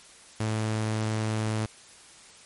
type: tone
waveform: sawtooth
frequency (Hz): 109.3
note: A2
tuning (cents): -11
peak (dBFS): -22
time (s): 0.4-1.66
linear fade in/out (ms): 5
effects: white hiss -51 dBFS RMS until 2.45 s + MP3 48 kbps